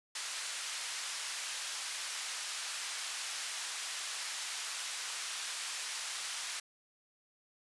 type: band-pass noise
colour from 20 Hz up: white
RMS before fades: -40 dBFS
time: 0.15-6.6 s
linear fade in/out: 5 ms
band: 1100 to 7700 Hz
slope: 12 dB/octave
effects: resampled to 24000 Hz